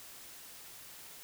silence, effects white hiss -51 dBFS RMS until 1.23 s

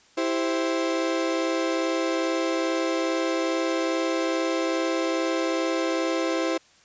35% pulse chord, C major, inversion first, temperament equal, 329.6 / 392 / 523.3 Hz, E4 / G4 / C5, 0 / 0 / 0 cents, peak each -24 / -30 / -26 dBFS, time 0.17-6.58 s, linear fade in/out 10 ms, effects white hiss -57 dBFS RMS until 6.84 s + resampled to 16000 Hz

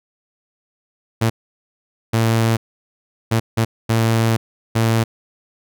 sawtooth tone bursts at uneven times, 113.4 Hz, A#2, 47 cents flat, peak -10 dBFS, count 6, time 1.21-1.3 / 2.13-2.57 / 3.31-3.4 / 3.57-3.65 / 3.89-4.37 / 4.75-5.04 s, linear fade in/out 10 ms, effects none

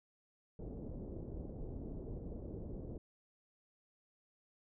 pink low-pass noise, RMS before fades -45 dBFS, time 0.59-2.98 s, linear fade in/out 5 ms, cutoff 500 Hz, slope 24 dB/octave, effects none

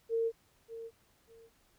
sine tone with echo, 456.4 Hz, A#4, 37 cents flat, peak -28 dBFS, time 0.09-0.32 s, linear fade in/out 50 ms, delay 590 ms, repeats 2, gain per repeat -13 dB, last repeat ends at 1.5 s, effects pink hiss -69 dBFS RMS until 1.78 s

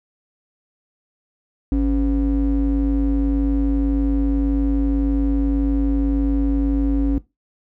triangle ring-modulated tone, 114.1 Hz, A#2, 37 cents flat, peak -10 dBFS, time 1.72-7.18 s, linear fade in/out 0 ms, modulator 165 Hz, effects noise-tail reverb RT60 0.2 s tail -18 dB re dry

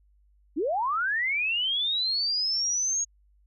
sine linear sweep, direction up, 257.6 to 6645 Hz, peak -24 dBFS, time 0.56-3.05 s, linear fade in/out 20 ms, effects added 50 Hz sine -59 dBFS peak until 3.46 s

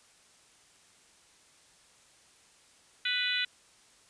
harmonic tone, 494.7 Hz, B4, 3 cents sharp, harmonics 3 / 4 / 5 / 6 / 7 / 8, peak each -35 / -35 / -35 / -35 / -35 / -35 dBFS, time 3.05-3.45 s, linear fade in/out 5 ms, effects white hiss -61 dBFS RMS until 4.09 s + resampled to 22050 Hz

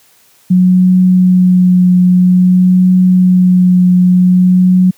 sine tone with vibrato, 182.2 Hz, F#3, 26 cents flat, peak -4 dBFS, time 0.5-4.91 s, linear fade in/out 10 ms, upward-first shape triangle, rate 0.51 Hz, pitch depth 16 cents each way, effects white hiss -48 dBFS RMS until 4.97 s + high-pass 80 Hz 12 dB/octave

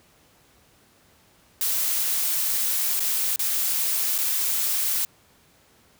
blue noise with dropouts, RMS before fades -24 dBFS, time 1.61-5.05 s, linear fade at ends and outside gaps 1 ms, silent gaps 2.996-3.003 / 3.36-3.393 / 4.181-4.186 s, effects pink hiss -58 dBFS RMS until 5.99 s + high-pass 60 Hz 12 dB/octave

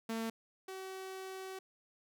sawtooth tone pair in turn, 225.7 / 379.6 Hz, A3 / F#4, +44 / +44 cents, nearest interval major sixth, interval 900 cents, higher second, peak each -32 / -39 dBFS, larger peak first, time 0.09-0.3 / 0.68-1.59 s, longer second, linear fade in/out 5 ms, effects none

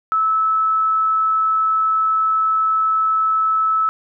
sine tone, 1304 Hz, E6, 19 cents flat, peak -14 dBFS, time 0.12-3.89 s, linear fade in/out 0 ms, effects none

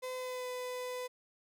35% pulse tone with pitch glide, 510 to 500.7 Hz, C5 to B4, -44 to +24 cents, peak -36 dBFS, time 0.02-1.08 s, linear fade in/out 20 ms, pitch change -32 cents, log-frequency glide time 0.15-0.48 s, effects none

